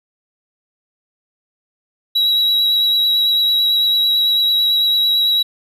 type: tone with vibrato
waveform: triangle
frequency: 3881 Hz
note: B7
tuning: 31 cents flat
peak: -11 dBFS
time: 2.15-5.43 s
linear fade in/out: 10 ms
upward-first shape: triangle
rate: 9 Hz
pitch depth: 20 cents each way
effects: none